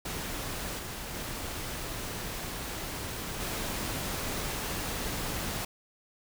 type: noise with level steps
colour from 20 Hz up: pink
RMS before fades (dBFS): -36 / -39 / -37 / -34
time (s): 0.05-5.65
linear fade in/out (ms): 5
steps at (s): 0.79 / 1.14 / 3.4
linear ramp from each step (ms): 2
effects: none